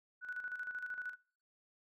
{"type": "tone with tremolo", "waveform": "sine", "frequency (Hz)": 1480, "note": "F#6", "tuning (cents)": 0, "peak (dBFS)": -38, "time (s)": [0.21, 1.16], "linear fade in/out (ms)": 50, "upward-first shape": "square", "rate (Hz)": 13, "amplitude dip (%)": 60, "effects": ["noise-tail reverb RT60 0.5 s tail -24 dB re dry"]}